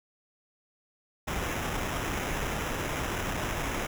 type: noise with sample-and-hold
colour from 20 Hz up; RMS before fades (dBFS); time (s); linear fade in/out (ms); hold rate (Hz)
pink; -32; 1.27-3.87; 10; 4410
effects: none